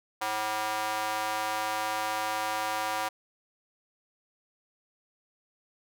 square tone with high-pass filter, 107.9 Hz, A2, 33 cents flat, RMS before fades -31 dBFS, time 0.21-3.09 s, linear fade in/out 10 ms, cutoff 850 Hz, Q 2.1, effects none

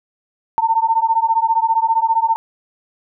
sine beating tone pair, 896 / 911 Hz, A5 / A#5, +31 / -40 cents, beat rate 15 Hz, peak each -16 dBFS, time 0.58-2.36 s, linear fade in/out 0 ms, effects none

